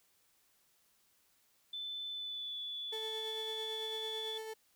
sine tone with pitch glide, 3517 to 3449 Hz, A7 to A7, -1 to -35 cents, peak -39 dBFS, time 1.73-4.38 s, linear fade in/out 5 ms, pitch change -34 cents, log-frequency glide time 2.11-2.58 s
35% pulse tone with tremolo, 440 Hz, A4, in tune, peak -39 dBFS, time 2.92-4.54 s, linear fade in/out 10 ms, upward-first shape sine, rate 9 Hz, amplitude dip 30%
effects white hiss -72 dBFS RMS until 4.75 s

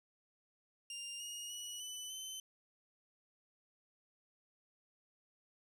20% pulse tone with pitch steps, 2800 / 2864 / 2929 / 2996 / 3064 Hz, F7 / F7 / F#7 / F#7 / G7, +4 / +43 / -18 / +21 / -40 cents, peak -38 dBFS, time 0.9-2.4 s, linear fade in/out 2 ms, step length 300 ms, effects none

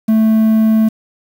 triangle tone with quantisation, 220 Hz, A3, in tune, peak -6 dBFS, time 0.08-0.89 s, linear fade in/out 10 ms, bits 6, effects none

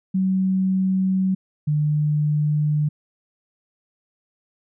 sine tone pair in turn, 188.8 / 149.85 Hz, F#3 / D3, +35 / +35 cents, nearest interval major third, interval 400 cents, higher first, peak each -17 dBFS, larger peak neither, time 0.14-1.35 / 1.67-2.89 s, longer second, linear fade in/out 10 ms, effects none

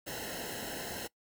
pink noise with comb filter, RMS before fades -40 dBFS, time 0.06-1.08 s, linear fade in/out 20 ms, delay 0.85 ms, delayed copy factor -0.85, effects noise-tail reverb RT60 0.1 s tail -21 dB re dry

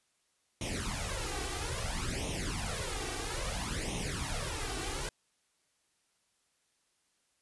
pink noise with flanger, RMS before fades -36 dBFS, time 0.61-5.09 s, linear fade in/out 2 ms, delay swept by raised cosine 0.32 to 2.62 ms, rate 0.6 Hz, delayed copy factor +0.8, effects white hiss -75 dBFS RMS until 7.41 s + resampled to 24000 Hz

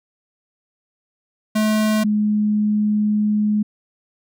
square / sine tone pair in turn, 215.3 / 210.5 Hz, A3 / G#3, -37 / +24 cents, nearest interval unison, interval 39 cents, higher first, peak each -16 / -15 dBFS, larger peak second, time 1.55-2.04 / 2.04-3.63 s, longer second, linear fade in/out 10 ms, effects none

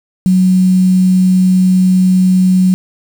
sine tone with quantisation, 185 Hz, F#3, in tune, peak -6 dBFS, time 0.26-2.74 s, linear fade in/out 0 ms, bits 5, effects none

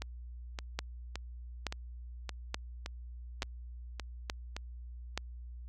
two click trains, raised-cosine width 0.2 ms, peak -16 / -21 dBFS, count 6 / 9, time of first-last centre 0.79-5.176 / 0.02-4.565 s, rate 1.14 / 1.76 Hz, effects added 60 Hz sine -43 dBFS peak until 5.68 s

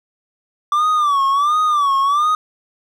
triangle tone with vibrato, 1164 Hz, D6, 16 cents flat, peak -11 dBFS, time 0.72-2.35 s, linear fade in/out 2 ms, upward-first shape sine, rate 1.4 Hz, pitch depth 120 cents each way, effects none

